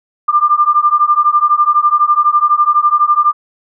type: beating tone pair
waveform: sine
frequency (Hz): 1190 / 1202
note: D6 / D6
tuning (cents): +22 / +40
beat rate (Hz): 12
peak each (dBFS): -11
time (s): 0.28-3.33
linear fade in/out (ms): 10
effects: none